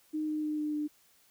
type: tone with pitch steps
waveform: sine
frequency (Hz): 308.2 / 305.9 / 303.6 / 301.3 / 299.1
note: D#4 / D#4 / D#4 / D4 / D4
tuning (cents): -16 / -29 / -42 / +44 / +32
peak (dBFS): -30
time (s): 0.13-0.88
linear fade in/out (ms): 20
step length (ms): 150
effects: white hiss -65 dBFS RMS until 1.3 s